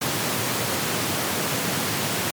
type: high-pass noise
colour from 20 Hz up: pink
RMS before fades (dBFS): -25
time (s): 0.01-2.31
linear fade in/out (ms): 10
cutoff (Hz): 100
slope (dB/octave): 48
effects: MP3 96 kbps